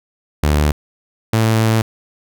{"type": "tone pair in turn", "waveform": "sawtooth", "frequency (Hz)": [74.4, 111.47], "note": ["D2", "A2"], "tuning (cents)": [23, 23], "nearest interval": "perfect fifth", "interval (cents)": 700, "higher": "second", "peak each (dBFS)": -8, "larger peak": "neither", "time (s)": [[0.43, 0.72], [1.33, 1.82]], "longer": "second", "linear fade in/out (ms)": 5, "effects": []}